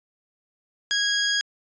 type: tone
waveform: 15% pulse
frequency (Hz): 1647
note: G#6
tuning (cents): -15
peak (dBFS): -14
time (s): 0.91-1.41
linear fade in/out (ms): 0
effects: resampled to 16000 Hz